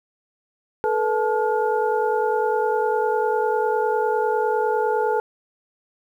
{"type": "tone cluster", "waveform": "sine", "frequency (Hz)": [434.6, 484.5, 867, 1422], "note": ["A4", "B4", "A5", "F6"], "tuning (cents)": [-21, -33, -26, 31], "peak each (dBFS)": [-22, -24, -23, -31], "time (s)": [0.84, 5.2], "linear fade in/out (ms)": 0, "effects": ["9-bit"]}